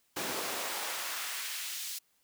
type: noise with high-pass filter sweep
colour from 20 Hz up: pink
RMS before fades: -37 dBFS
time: 0.16-1.99 s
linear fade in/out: 10 ms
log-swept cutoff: 260 to 4300 Hz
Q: 0.83
effects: white hiss -72 dBFS RMS until 2.23 s